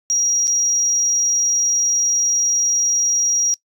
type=tone with dropouts; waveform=sine; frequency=5710 Hz; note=F8; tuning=37 cents sharp; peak=-14 dBFS; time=0.1-3.54 s; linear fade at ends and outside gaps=0 ms; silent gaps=0.472-0.478 s; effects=noise-tail reverb RT60 0.1 s tail -22 dB re dry + tanh soft clip ceiling -10 dBFS